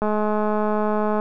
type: click train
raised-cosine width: 1 ms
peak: -10 dBFS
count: 251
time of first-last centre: 0.02-1.199 s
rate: 212 Hz
effects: none